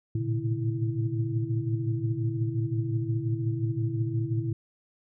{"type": "tone cluster", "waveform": "sine", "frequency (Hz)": [110.6, 116.3, 129.5, 145.8, 330.1], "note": ["A2", "A#2", "C3", "D3", "E4"], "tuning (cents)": [9, -4, -17, -12, 2], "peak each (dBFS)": [-33, -28, -35, -36, -34], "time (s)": [0.15, 4.53], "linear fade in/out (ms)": 5, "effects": []}